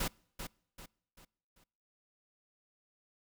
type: noise with echo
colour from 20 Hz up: pink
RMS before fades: -34 dBFS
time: 0-0.08 s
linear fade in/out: 5 ms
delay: 390 ms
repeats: 4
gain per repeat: -8 dB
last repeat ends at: 1.64 s
effects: noise-tail reverb RT60 0.7 s tail -26 dB re dry